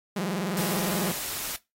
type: tone with vibrato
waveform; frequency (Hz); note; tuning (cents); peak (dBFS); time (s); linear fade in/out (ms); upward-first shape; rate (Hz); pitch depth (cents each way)
sawtooth; 186.4; F#3; +13; -23; 0.16-1.12; 5; sine; 20; 210
type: noise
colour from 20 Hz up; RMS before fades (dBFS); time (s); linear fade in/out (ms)
white; -33; 0.57-1.56; 0
effects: noise-tail reverb RT60 0.2 s tail -19 dB re dry + AAC 48 kbps